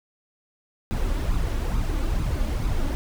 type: noise with flanger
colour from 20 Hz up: brown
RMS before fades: -24 dBFS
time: 0.91-2.95 s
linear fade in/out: 0 ms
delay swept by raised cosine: 0.79 to 3.59 ms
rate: 2.3 Hz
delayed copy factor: +0.55
effects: none